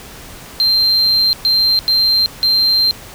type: tone bursts at uneven times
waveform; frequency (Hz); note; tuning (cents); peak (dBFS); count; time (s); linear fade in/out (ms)
sine; 4153; C8; -14; -8; 4; 0.6-1.33 / 1.45-1.79 / 1.88-2.26 / 2.43-2.91; 0
effects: tanh soft clip ceiling -8 dBFS + pink hiss -35 dBFS RMS until 3.14 s